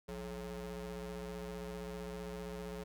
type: ring-modulated tone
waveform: 30% pulse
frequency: 123.47 Hz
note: B2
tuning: in tune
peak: -36 dBFS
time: 0.08-2.84 s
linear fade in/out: 10 ms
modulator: 301 Hz
effects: none